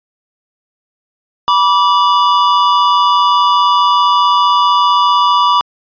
square tone pair together, 976.3 / 1161 Hz, B5 / D6, -20 / -20 cents, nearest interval minor third, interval 300 cents, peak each -12 / -11 dBFS, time 1.48-5.61 s, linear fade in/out 0 ms, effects resampled to 11025 Hz

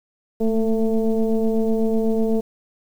sine tone with frequency modulation, 221 Hz, A3, 8 cents sharp, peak -16 dBFS, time 0.4-2.41 s, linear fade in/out 10 ms, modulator 225 Hz, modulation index 1.3, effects 8-bit

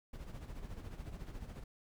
brown noise with tremolo, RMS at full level -44 dBFS, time 0.13-1.64 s, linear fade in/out 5 ms, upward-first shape sine, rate 14 Hz, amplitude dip 60%, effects none

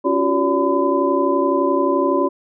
sine tone cluster, 278 / 348.3 / 380 / 572 / 1010 Hz, C#4 / F4 / F#4 / D5 / B5, +5 / -5 / +46 / -46 / +39 cents, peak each -21 dBFS, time 0.04-2.29 s, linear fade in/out 20 ms, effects none

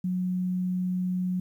sine tone, 182.5 Hz, F#3, 24 cents flat, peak -25 dBFS, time 0.04-1.4 s, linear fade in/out 5 ms, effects 10-bit

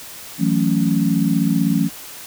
sine chord, F# minor seventh, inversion third, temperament equal with one note detuned, 164.81 / 185 / 220.6 / 277.2 Hz, E3 / F#3 / A3 / C#4, 0 / 0 / +5 / 0 cents, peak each -20 dBFS, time 0.38-1.9 s, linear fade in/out 50 ms, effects white hiss -36 dBFS RMS until 2.26 s

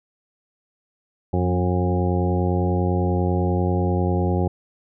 harmonic tone with a mistuned harmonic, 90.1 Hz, F#2, 45 cents flat, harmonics 1 / 2 / 3 / 4 / 5 / 6 / 8 / 9, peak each -21 / -24 / -30 / -26 / -31 / -31 / -33 / -31 dBFS, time 1.33-4.48 s, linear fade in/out 5 ms, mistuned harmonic 2, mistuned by -25 cents, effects none

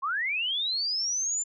sine linear sweep, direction up, 1024 to 7240 Hz, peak -26 dBFS, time 0.02-1.44 s, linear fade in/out 20 ms, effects none

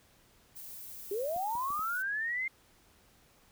violet noise, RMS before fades -46 dBFS, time 0.55-2.03 s, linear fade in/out 20 ms
sine linear sweep, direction up, 378.9 to 2121 Hz, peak -31 dBFS, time 1.11-2.48 s, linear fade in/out 5 ms
clicks, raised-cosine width 3 ms, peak -39 dBFS, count 4, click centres 1.363 / 1.553 / 1.704 / 1.793 s
effects pink hiss -64 dBFS RMS until 3.51 s

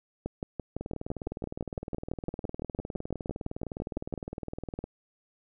two click trains, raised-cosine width 2 ms, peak -19 / -22 dBFS, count 24 / 80, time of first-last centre 0.26-4.139 / 0.81-4.841 s, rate 5.93 / 19.6 Hz, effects none

